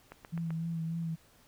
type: click train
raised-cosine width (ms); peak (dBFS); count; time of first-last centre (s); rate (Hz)
0.5; -30; 4; 0.12-0.506; 7.78
type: tone with vibrato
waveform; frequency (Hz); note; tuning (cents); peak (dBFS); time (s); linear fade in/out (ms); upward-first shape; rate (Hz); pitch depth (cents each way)
sine; 164.81; E3; 0; -32; 0.32-1.16; 20; sine; 3.4; 29
effects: pink hiss -63 dBFS RMS until 1.47 s